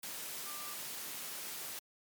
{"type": "tone in noise", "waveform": "sine", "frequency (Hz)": 1185, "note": "D6", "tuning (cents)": 15, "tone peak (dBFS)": -49, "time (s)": [0.46, 0.74], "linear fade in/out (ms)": 2, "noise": "white", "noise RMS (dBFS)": -43, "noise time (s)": [0.03, 1.79], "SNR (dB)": -9, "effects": ["high-pass 150 Hz 12 dB/octave", "MP3 96 kbps"]}